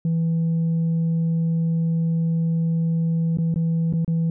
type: tone with dropouts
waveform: sine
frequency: 164.81 Hz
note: E3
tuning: in tune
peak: -16 dBFS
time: 0.05-4.3 s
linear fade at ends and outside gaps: 2 ms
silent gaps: 3.372-3.385 / 3.542-3.559 / 3.926-3.936 / 4.047-4.078 s
effects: tanh soft clip ceiling -17 dBFS